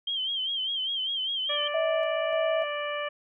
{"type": "tone with vibrato", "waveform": "sine", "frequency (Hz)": 3157, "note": "G7", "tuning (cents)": 12, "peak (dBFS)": -27, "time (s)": [0.07, 1.68], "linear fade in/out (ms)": 5, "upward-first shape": "sine", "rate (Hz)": 5, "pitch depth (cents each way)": 75}
{"type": "harmonic tone", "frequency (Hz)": 587.3, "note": "D5", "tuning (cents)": 0, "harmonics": [1, 2, 3, 4, 5], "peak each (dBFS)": [-32, -35, -37, -38, -39], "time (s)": [1.49, 3.09], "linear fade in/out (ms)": 10}
{"type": "tone with tremolo", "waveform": "sine", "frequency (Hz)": 645, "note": "E5", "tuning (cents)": -38, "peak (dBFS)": -24, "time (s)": [1.74, 2.64], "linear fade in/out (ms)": 5, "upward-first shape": "square", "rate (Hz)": 1.7, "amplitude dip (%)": 30}
{"effects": []}